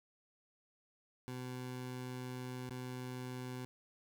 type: tone with dropouts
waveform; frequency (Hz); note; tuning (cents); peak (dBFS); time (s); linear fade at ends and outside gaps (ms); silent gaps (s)
20% pulse; 126.5; B2; +42; -37; 1.28-3.65; 0; 2.695-2.707
effects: none